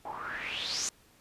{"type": "noise with low-pass filter sweep", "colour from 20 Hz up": "white", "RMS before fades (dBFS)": -36, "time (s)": [0.05, 0.89], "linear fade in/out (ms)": 2, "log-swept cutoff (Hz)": [790, 7100], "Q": 6.4, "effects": ["pink hiss -62 dBFS RMS until 1.2 s", "resampled to 32000 Hz"]}